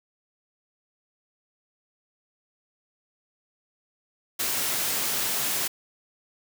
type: high-pass noise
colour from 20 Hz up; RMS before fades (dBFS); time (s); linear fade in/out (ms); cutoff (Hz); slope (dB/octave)
white; -27; 4.39-5.68; 10; 100; 24
effects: none